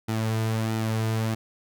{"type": "tone with flanger", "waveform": "sawtooth", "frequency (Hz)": 111.1, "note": "A2", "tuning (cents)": 17, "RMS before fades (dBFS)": -26, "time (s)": [0.08, 1.35], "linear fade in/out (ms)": 10, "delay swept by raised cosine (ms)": [1.8, 3.7], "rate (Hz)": 1.5, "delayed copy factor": -0.5, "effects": []}